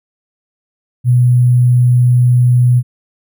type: tone with sample-and-hold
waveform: sine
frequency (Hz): 123.47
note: B2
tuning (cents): 0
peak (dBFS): -6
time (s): 1.04-2.83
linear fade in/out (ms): 50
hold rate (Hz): 11025
effects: none